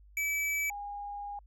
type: tone pair in turn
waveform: square / sine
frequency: 2300 / 815.2 Hz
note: D7 / G#5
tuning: -37 / -32 cents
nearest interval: octave + tritone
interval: 1795 cents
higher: first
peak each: -30 / -37 dBFS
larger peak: first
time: 0.17-0.7 / 0.7-1.39 s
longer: second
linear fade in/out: 2 ms
effects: added 50 Hz sine -54 dBFS peak until 1.46 s